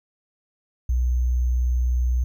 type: tone with sample-and-hold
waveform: sine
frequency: 61.74 Hz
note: B1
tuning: in tune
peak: -18 dBFS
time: 0.89-2.24 s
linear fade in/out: 5 ms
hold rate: 6300 Hz
effects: none